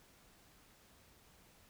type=silence; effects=pink hiss -65 dBFS RMS until 1.69 s